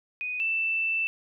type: tone pair in turn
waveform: sine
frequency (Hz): 2489 / 2658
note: D#7 / E7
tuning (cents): 0 / +14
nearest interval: minor second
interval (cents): 114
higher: second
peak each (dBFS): -29 / -24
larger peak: second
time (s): 0.21-0.4 / 0.4-1.07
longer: second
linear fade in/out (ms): 0
effects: none